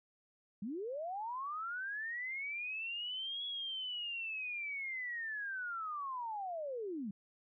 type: linear two-way sweep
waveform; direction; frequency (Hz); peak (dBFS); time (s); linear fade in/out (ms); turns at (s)
sine; up then down; 184.6 to 3370 to 184.6; -38; 0.62-7.11; 5; 3.45
effects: none